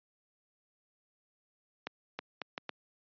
accelerating click train, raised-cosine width 0.3 ms, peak -20 dBFS, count 5, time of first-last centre 1.87-2.693 s, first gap 320 ms, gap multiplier 0.71, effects high-pass 200 Hz 12 dB/octave + resampled to 11025 Hz

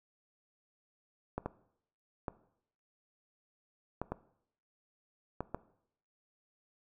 clicks, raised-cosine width 1 ms, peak -21 dBFS, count 7, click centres 1.38 / 1.46 / 2.282 / 4.016 / 4.12 / 5.406 / 5.546 s, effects noise-tail reverb RT60 0.7 s tail -18 dB re dry

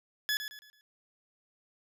20% pulse tone with echo, 1705 Hz, G#6, 45 cents sharp, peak -23 dBFS, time 0.29-0.37 s, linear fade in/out 0 ms, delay 110 ms, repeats 4, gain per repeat -9 dB, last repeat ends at 0.81 s, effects none

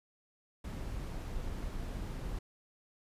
brown noise, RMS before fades -39 dBFS, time 0.64-2.39 s, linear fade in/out 5 ms, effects resampled to 32000 Hz

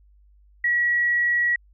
sine tone, 1922 Hz, B6, 48 cents flat, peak -18 dBFS, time 0.64-1.56 s, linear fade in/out 5 ms, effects added 50 Hz sine -52 dBFS peak until 1.73 s

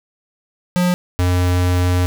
square tone pair in turn, 178.7 / 89.66 Hz, F3 / F2, +40 / +46 cents, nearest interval octave, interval 1194 cents, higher first, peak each -14 dBFS, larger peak neither, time 0.76-0.94 / 1.19-2.06 s, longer second, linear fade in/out 0 ms, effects none

